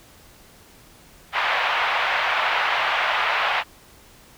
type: band-pass noise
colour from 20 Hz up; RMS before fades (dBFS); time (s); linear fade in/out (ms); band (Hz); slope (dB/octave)
pink; -22; 1.32-3.64; 50; 740 to 3000; 24
effects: pink hiss -50 dBFS RMS until 4.37 s